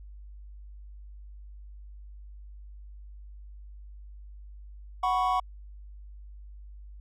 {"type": "chord", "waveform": "triangle", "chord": "F# suspended fourth", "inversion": "none", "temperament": "equal", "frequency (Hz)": [740, 987.8, 1108.7], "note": ["F#5", "B5", "C#6"], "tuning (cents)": [0, 0, 0], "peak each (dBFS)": [-25, -28, -26], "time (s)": [5.03, 5.4], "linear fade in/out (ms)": 5, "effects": ["added 50 Hz sine -43 dBFS peak until 7 s"]}